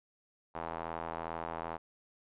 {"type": "tone with band-pass filter", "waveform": "square", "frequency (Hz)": 41.2, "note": "E1", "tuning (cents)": 0, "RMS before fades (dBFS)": -40, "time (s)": [0.54, 1.78], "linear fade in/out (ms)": 20, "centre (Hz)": 880, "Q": 1.9, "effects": ["resampled to 8000 Hz"]}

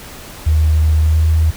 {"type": "tone with pitch glide", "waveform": "sine", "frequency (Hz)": [77.78, 79.69], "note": ["D#2", "D#2"], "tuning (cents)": [0, 42], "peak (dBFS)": -9, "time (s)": [0.46, 1.51], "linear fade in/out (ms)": 10, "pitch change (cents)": 42, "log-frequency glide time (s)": [1.01, 1.3], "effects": ["pink hiss -34 dBFS RMS until 1.56 s"]}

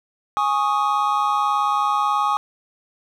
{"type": "chord", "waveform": "triangle", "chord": "Ab suspended fourth", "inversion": "none", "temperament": "just", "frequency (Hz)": [830.6, 1107.5, 1245.9], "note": ["Ab5", "Db6", "Eb6"], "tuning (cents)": [0, -2, 2], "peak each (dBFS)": -20, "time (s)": [0.37, 2.37], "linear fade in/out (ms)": 0, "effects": []}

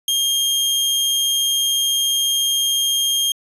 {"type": "tone", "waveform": "sawtooth", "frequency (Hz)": 3217, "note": "G7", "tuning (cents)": 44, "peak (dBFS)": -13, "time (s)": [0.08, 3.32], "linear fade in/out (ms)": 2, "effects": ["resampled to 32000 Hz"]}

